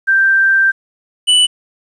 sine / square tone pair in turn, 1571 / 2972 Hz, G6 / F#7, +3 / +7 cents, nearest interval major seventh, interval 1104 cents, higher second, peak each -8 dBFS, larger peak neither, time 0.07-0.72 / 1.27-1.47 s, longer first, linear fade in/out 20 ms, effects resampled to 22050 Hz + 8-bit

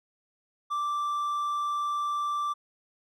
triangle tone, 1173 Hz, D6, 2 cents flat, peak -25 dBFS, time 0.7-2.54 s, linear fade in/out 20 ms, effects none

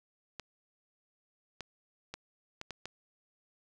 clicks, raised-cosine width 0.2 ms, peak -23 dBFS, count 6, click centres 0.397 / 1.607 / 2.14 / 2.614 / 2.707 / 2.856 s, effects none

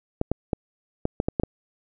clicks, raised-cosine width 2 ms, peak -9 dBFS, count 8, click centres 0.214 / 0.316 / 0.532 / 1.054 / 1.201 / 1.285 / 1.398 / 1.435 s, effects none

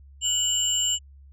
sine tone pair together, 2951 / 7363 Hz, F#7 / A#8, -5 / -22 cents, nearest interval octave + major third, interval 1583 cents, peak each -23 dBFS, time 0.21-0.99 s, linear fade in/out 50 ms, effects tanh soft clip ceiling -16 dBFS + added 69 Hz sine -46 dBFS peak until 1.32 s

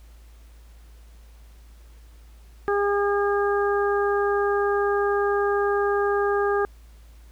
harmonic tone, 405.4 Hz, G#4, 42 cents flat, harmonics 1 / 2 / 3 / 4, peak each -21 / -28 / -28 / -30 dBFS, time 2.68-6.65 s, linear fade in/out 0 ms, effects added 56 Hz sine -45 dBFS peak until 7.31 s + pink hiss -59 dBFS RMS until 7.31 s

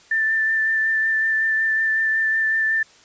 sine tone with vibrato, 1774 Hz, A6, 14 cents sharp, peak -17 dBFS, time 0.11-2.83 s, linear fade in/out 5 ms, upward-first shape sine, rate 5.4 Hz, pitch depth 15 cents each way, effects white hiss -51 dBFS RMS until 3.04 s + resampled to 16000 Hz

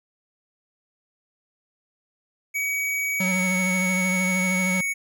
square tone with pitch glide, 2264 to 2228 Hz, C#7 to C#7, +36 to +8 cents, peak -24 dBFS, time 2.54-4.94 s, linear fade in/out 20 ms, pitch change -28 cents, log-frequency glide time 3.18-3.48 s
square tone with vibrato, 185.5 Hz, F#3, 5 cents sharp, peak -24 dBFS, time 3.2-4.81 s, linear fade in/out 5 ms, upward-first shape triangle, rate 13 Hz, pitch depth 39 cents each way
effects none

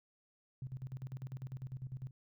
sine tone with tremolo, 129.6 Hz, C3, 16 cents flat, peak -39 dBFS, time 0.62-2.11 s, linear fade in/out 2 ms, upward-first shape square, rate 10 Hz, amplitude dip 80%, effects none

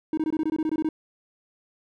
triangle tone bursts, 313.5 Hz, D#4, 13 cents sharp, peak -20 dBFS, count 12, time 0.13-0.889 s, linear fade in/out 2 ms, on 44 ms, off 21 ms, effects none

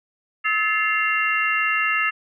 sine tone cluster, 1290 / 1735 / 2103 / 2753 Hz, E6 / A6 / C7 / F7, -38 / -25 / +8 / -25 cents, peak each -24 dBFS, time 0.44-2.11 s, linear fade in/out 20 ms, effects none

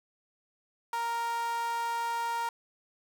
sawtooth tone with high-pass filter, 466.2 Hz, A#4, in tune, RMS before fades -32 dBFS, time 0.93-2.49 s, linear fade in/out 2 ms, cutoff 1000 Hz, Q 5.8, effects none

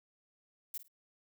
violet noise with echo, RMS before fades -40 dBFS, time 0.74-0.78 s, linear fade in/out 5 ms, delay 51 ms, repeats 2, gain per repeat -13 dB, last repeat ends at 0.882 s, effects none

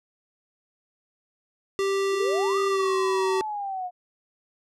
square tone with pitch glide, 392 to 380.8 Hz, G4 to F#4, 0 to +50 cents, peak -23 dBFS, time 1.79-3.41 s, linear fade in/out 0 ms, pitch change -50 cents, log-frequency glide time 2.68-2.95 s
sine exponential two-way sweep, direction up then down, 325 to 1249 to 712 Hz, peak -28 dBFS, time 2.11-3.91 s, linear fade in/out 50 ms, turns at 2.58 s
effects low-pass 8000 Hz 12 dB/octave

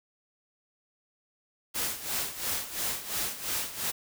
white noise with tremolo, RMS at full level -30 dBFS, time 1.74-3.92 s, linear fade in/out 20 ms, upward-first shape sine, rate 2.9 Hz, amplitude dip 75%, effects none

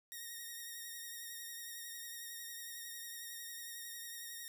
5% pulse tone with vibrato, 1864.7 Hz, A#6, in tune, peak -35 dBFS, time 0.12-4.48 s, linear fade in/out 0 ms, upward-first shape triangle, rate 11 Hz, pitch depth 37 cents each way, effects none

